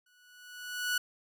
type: tone with exponential growth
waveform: sawtooth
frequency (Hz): 1473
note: F#6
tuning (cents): -8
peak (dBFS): -23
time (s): 0.06-0.98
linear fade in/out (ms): 5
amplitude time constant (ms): 200
effects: none